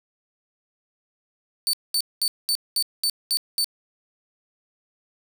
sawtooth tone bursts, 4535 Hz, C#8, 39 cents sharp, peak -17 dBFS, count 8, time 1.67-3.644 s, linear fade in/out 0 ms, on 63 ms, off 210 ms, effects 8-bit

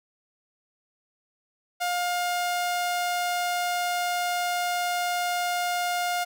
sawtooth tone, 709 Hz, F5, 26 cents sharp, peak -21 dBFS, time 1.8-6.25 s, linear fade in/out 20 ms, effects none

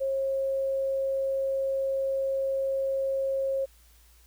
sine tone, 540 Hz, C#5, 45 cents flat, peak -25 dBFS, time 0-3.66 s, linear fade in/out 20 ms, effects added 57 Hz sine -56 dBFS peak until 4.26 s + white hiss -61 dBFS RMS until 4.26 s

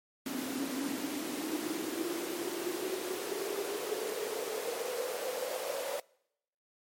pink noise with high-pass filter sweep, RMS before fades -36 dBFS, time 0.26-6 s, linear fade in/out 2 ms, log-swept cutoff 260 to 550 Hz, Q 8.9, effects noise-tail reverb RT60 0.8 s tail -25 dB re dry + MP3 64 kbps

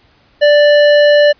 sine tone with hard clipping, 587.3 Hz, D5, in tune, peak -7 dBFS, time 0.41-1.33 s, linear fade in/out 20 ms, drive 16 dB, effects pink hiss -51 dBFS RMS until 1.39 s + resampled to 11025 Hz

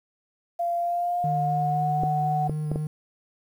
sine tone with pitch glide, 690 to 743.8 Hz, F5 to F#5, -21 to +9 cents, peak -23 dBFS, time 0.59-2.48 s, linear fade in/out 10 ms, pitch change +130 cents, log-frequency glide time 0.77-2.06 s
triangle tone with vibrato, 152 Hz, D#3, 40 cents flat, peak -24 dBFS, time 1.24-2.87 s, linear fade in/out 2 ms, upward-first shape square, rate 3.9 Hz, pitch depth 10 cents each way
clicks, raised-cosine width 2 ms, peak -15 dBFS, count 4, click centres 2.035 / 2.496 / 2.716 / 2.759 s
effects 9-bit

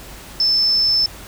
sine tone, 5274 Hz, E8, in tune, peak -13 dBFS, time 0.4-1.06 s, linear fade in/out 2 ms, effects added 50 Hz sine -43 dBFS peak until 1.27 s + pink hiss -38 dBFS RMS until 1.27 s

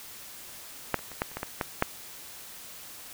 clicks, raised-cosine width 0.5 ms, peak -8 / -28 / -27 / -11 / -30 / -18 / -16 / -12 / -7 dBFS, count 9, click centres 0.943 / 0.991 / 1.117 / 1.219 / 1.316 / 1.37 / 1.431 / 1.612 / 1.824 s, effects white hiss -45 dBFS RMS until 3.13 s

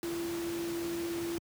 sine tone in noise, 339 Hz, E4, 49 cents sharp, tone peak -33 dBFS, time 0.03-1.38 s, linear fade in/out 0 ms, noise pink, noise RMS -42 dBFS, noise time 0.03-1.38 s, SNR +6 dB, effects high-pass 100 Hz 12 dB/octave

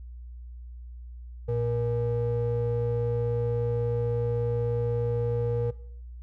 triangle ring-modulated tone, 179.6 Hz, F3, 49 cents sharp, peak -20 dBFS, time 1.48-5.71 s, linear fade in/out 10 ms, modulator 296 Hz, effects noise-tail reverb RT60 0.6 s tail -18 dB re dry + added 60 Hz sine -39 dBFS peak until 6.22 s

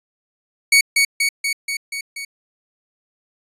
sawtooth tone with echo, 2235 Hz, C#7, 14 cents sharp, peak -6 dBFS, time 0.72-0.81 s, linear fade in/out 5 ms, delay 240 ms, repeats 6, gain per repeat -3 dB, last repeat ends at 2.25 s, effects resampled to 32000 Hz

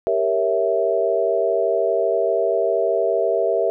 sine chord, G diminished seventh, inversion none, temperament equal with one note detuned, 393.6 / 466.2 / 554.4 / 659.3 Hz, G4 / Bb4 / Db5 / Fb5, +7 / 0 / 0 / 0 cents, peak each -23 / -22 / -25 / -20 dBFS, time 0.07-3.7 s, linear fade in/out 0 ms, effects none

